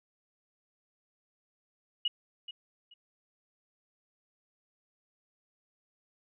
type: tone with echo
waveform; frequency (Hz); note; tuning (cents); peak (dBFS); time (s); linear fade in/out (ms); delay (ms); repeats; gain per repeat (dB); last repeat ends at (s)
sine; 2900; F#7; -35; -26; 2.05-2.08; 5; 430; 2; -13; 2.94
effects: none